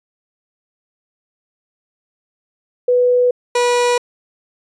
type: tone pair in turn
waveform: sine / 30% pulse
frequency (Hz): 493.9 / 486.5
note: B4 / B4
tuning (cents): 0 / -26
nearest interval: unison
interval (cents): 26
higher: first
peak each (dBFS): -10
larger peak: neither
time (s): 2.88-3.31 / 3.55-3.98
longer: neither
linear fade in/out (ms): 5
effects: resampled to 22050 Hz